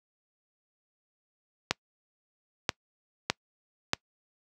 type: clicks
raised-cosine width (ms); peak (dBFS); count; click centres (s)
0.2; -6; 4; 1.71 / 2.692 / 3.3 / 3.934
effects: noise-tail reverb RT60 0.1 s tail -26 dB re dry + high-pass 80 Hz 12 dB/octave